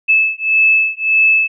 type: beating tone pair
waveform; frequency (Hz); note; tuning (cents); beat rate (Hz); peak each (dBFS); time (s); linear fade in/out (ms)
sine; 2612 / 2613.7; E7 / E7; -17 / -15; 1.7; -13; 0.08-1.48; 20
effects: none